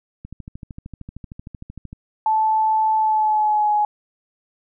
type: click train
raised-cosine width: 5 ms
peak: -22 dBFS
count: 23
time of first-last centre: 0.25-1.929 s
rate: 13.1 Hz
type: tone with pitch glide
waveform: sine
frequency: 873 to 838.9 Hz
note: A5 to G#5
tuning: -14 to +17 cents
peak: -15 dBFS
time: 2.26-3.85 s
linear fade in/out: 2 ms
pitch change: -69 cents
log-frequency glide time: 2.97-3.73 s
effects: none